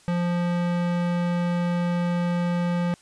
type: tone with low-pass filter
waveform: square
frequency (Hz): 174.61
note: F3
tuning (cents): 0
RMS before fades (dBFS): -24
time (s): 0.08-2.94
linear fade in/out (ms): 0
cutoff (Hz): 3000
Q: 0.57
effects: white hiss -55 dBFS RMS until 3.01 s + resampled to 22050 Hz